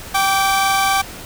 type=tone pair together; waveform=sawtooth; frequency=780.6 / 1159 Hz; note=G5 / D6; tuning=-8 / -23 cents; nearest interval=perfect fifth; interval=685 cents; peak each=-12 / -15 dBFS; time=0.14-1.02 s; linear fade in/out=10 ms; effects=pink hiss -34 dBFS RMS until 1.25 s